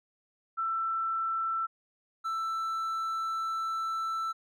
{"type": "tone pair in turn", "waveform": ["sine", "triangle"], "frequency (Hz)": [1334, 1327.7], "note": ["E6", "E6"], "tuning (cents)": [20, 12], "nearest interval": "unison", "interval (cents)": 8, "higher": "first", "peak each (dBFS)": -28, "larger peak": "neither", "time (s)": [[0.57, 1.67], [2.24, 4.33]], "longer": "second", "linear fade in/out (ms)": 20, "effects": []}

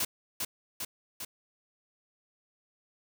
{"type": "noise with echo", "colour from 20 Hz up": "white", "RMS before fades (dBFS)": -30, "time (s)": [0, 0.05], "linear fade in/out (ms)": 5, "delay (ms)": 400, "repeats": 3, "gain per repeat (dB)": -3, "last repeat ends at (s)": 1.25, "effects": []}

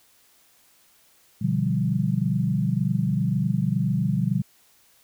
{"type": "chord", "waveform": "sine", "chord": "G dominant seventh", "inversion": "first", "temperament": "equal with one note detuned", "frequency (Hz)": [123.47, 146.83, 174.01, 196], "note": ["B2", "D3", "F3", "G3"], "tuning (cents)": [0, 0, -6, 0], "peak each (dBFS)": -26, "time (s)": [1.41, 4.42], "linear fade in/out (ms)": 10, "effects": ["white hiss -59 dBFS RMS until 5.03 s"]}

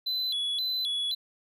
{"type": "tone with vibrato", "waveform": "triangle", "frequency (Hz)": 3693, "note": "A#7", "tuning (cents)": -17, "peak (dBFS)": -26, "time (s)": [0.06, 1.15], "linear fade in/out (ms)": 10, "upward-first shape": "square", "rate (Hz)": 1.9, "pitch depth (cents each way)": 150, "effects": ["resampled to 32000 Hz"]}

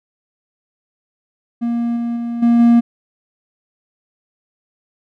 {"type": "tone with level steps", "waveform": "triangle", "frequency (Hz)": 235.4, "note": "A#3", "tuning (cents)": 17, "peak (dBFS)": [-14, -16, -18, -7, -5], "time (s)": [1.61, 2.81], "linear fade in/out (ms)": 20, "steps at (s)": [1.96, 2.16, 2.42, 2.59], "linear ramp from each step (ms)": 10, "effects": []}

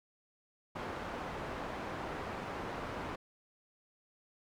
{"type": "low-pass noise", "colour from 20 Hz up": "white", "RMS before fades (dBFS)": -41, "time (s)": [0.75, 3.16], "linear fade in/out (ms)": 10, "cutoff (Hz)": 1100, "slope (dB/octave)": 12, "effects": []}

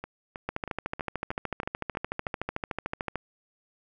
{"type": "two click trains", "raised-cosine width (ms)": 0.5, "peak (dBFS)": [-15, -21], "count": [37, 8], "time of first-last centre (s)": [[0.49, 3.157], [0.04, 2.269]], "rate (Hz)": [13.5, 3.14], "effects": []}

